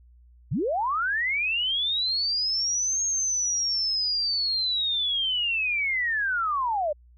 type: linear two-way sweep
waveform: sine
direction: up then down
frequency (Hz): 92.5 to 6530 to 567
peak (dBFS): -23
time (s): 0.51-6.93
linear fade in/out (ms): 10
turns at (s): 3.03
effects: added 60 Hz sine -51 dBFS peak until 7.17 s